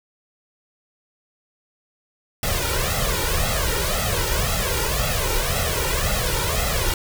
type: noise with flanger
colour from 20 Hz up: pink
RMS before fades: -22 dBFS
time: 2.43-6.94 s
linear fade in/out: 2 ms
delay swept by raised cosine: 1.5 to 2.15 ms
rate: 1.9 Hz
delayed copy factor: +0.9
effects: none